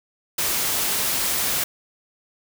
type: noise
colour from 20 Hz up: white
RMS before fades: -23 dBFS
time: 0.38-1.64 s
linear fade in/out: 5 ms
effects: none